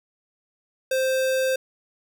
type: tone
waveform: square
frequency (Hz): 523.3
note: C5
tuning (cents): 0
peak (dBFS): -21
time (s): 0.91-1.56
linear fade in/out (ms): 5
effects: none